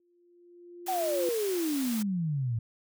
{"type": "tone with exponential growth", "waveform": "sine", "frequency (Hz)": 349.2, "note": "F4", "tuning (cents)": 0, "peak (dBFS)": -28, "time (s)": [0, 1.29], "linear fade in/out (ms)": 2, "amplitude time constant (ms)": 280}
{"type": "high-pass noise", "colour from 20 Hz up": "white", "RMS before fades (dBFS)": -39, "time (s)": [0.86, 2.03], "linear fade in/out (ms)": 10, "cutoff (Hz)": 380, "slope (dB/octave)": 12}
{"type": "exponential sweep", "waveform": "sine", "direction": "down", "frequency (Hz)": [776, 109.4], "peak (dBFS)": -27, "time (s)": [0.88, 2.59], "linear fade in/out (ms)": 5}
{"effects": []}